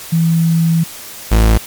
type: tone pair in turn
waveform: sine / 40% pulse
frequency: 164.81 / 54.87 Hz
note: E3 / A1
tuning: 0 / -4 cents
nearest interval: octave + perfect fifth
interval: 1904 cents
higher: first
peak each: -9 / -6 dBFS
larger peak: second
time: 0.12-0.84 / 1.31-1.58 s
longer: first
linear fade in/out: 10 ms
effects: white hiss -31 dBFS RMS until 1.66 s + MP3 96 kbps